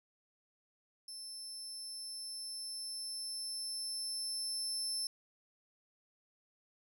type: tone with level ramp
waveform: 30% pulse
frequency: 5300 Hz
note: E8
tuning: 9 cents sharp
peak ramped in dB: -41 to -31 dBFS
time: 1.08-5.07 s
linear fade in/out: 2 ms
effects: none